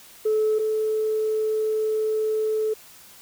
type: tone pair in turn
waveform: sine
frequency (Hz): 432.2 / 434.3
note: A4 / A4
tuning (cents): -31 / -23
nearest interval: unison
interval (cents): 8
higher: second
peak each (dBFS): -17 / -20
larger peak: first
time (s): 0.25-0.59 / 0.59-2.74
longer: second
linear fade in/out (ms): 10
effects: tanh soft clip ceiling -15 dBFS + white hiss -48 dBFS RMS until 3.21 s